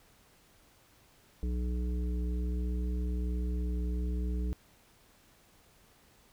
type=harmonic tone with a mistuned harmonic; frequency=60.9 Hz; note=B1; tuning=24 cents flat; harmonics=1 / 3 / 5 / 7; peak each=-30 / -40 / -44 / -47 dBFS; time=1.43-4.53 s; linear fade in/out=0 ms; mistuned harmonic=1; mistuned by=+18 cents; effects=pink hiss -63 dBFS RMS until 6.32 s